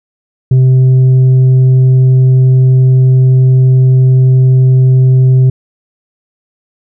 triangle tone with tanh clipping, 129.4 Hz, C3, 19 cents flat, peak -4 dBFS, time 0.51-5.5 s, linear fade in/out 5 ms, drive 8 dB, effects none

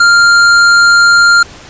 sine tone with hard clipping, 1396.9 Hz, F6, in tune, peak -5 dBFS, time 0-1.43 s, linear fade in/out 5 ms, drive 16 dB, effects pink hiss -33 dBFS RMS until 1.69 s + resampled to 16000 Hz

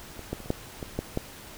clicks, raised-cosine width 2 ms, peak -25 / -16 / -30 / -29 / -11 / -20 / -14 / -13 dBFS, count 8, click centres 0.193 / 0.33 / 0.403 / 0.459 / 0.504 / 0.828 / 0.99 / 1.174 s, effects pink hiss -45 dBFS RMS until 1.57 s

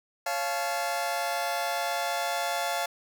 sawtooth chord, Db augmented, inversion none, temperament just, 554.4 / 693 / 866.2 Hz, Db5 / F5 / A5, 0 / -14 / -27 cents, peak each -31 / -26 / -29 dBFS, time 0.26-2.86 s, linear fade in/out 5 ms, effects none

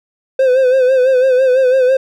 triangle tone with vibrato, 516 Hz, C5, 24 cents flat, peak -6 dBFS, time 0.39-1.97 s, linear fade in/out 5 ms, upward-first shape sine, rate 6 Hz, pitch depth 61 cents each way, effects none

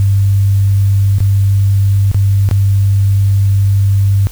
sine tone with dropouts, 98.8 Hz, G2, 14 cents sharp, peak -7 dBFS, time 0-4.27 s, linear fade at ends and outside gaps 0 ms, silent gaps 1.184-1.204 / 2.115-2.145 / 2.489-2.512 s, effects added 50 Hz sine -29 dBFS peak until 4.31 s + white hiss -37 dBFS RMS until 4.31 s

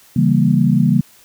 sine chord, C# diminished seventh, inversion none, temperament equal, 138.59 / 164.81 / 196 / 233.1 Hz, C#3 / E3 / G3 / Bb3, 0 / 0 / 0 / 0 cents, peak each -16 dBFS, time 0.16-1.01 s, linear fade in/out 5 ms, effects white hiss -48 dBFS RMS until 1.24 s

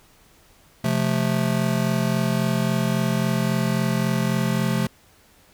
square chord, F major, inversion second, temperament just, 130.96 / 174.61 / 218.3 Hz, C3 / F3 / A3, +2 / 0 / -13 cents, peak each -25 dBFS, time 0.84-4.87 s, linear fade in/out 5 ms, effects pink hiss -55 dBFS RMS until 5.53 s

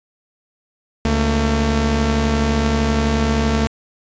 sawtooth tone pair together, 71 / 225.4 Hz, C#2 / A3, +42 / +42 cents, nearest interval octave + minor sixth, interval 2000 cents, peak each -14 dBFS, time 1.05-3.67 s, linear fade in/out 0 ms, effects resampled to 16000 Hz

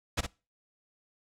pink noise with echo, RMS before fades -28 dBFS, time 0.17-0.21 s, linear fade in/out 10 ms, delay 57 ms, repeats 1, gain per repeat -7 dB, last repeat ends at 0.267 s, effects noise-tail reverb RT60 0.3 s tail -22 dB re dry + low-pass 8000 Hz 12 dB/octave

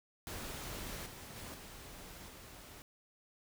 pink noise with level steps, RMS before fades -44 / -50 / -47 / -51 / -53 dBFS, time 0.27-2.82 s, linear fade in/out 0 ms, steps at 1.06 / 1.36 / 1.54 / 2.28 s, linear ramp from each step 5 ms, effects none

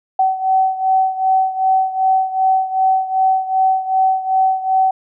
sine beating tone pair, 759 / 761.6 Hz, F#5 / F#5, +44 / +50 cents, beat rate 2.6 Hz, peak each -14 / -18 dBFS, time 0.19-4.91 s, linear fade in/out 5 ms, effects none

